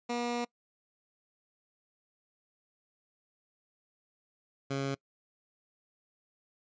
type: tone pair in turn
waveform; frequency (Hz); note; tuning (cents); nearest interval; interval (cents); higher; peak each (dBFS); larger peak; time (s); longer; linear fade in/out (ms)
15% pulse; 239.9 / 137.36; A#3 / C#3; +50 / -15; minor seventh; 965; first; -25; neither; 0.09-0.45 / 4.7-4.95; first; 10
effects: noise-tail reverb RT60 0.1 s tail -25 dB re dry + resampled to 16000 Hz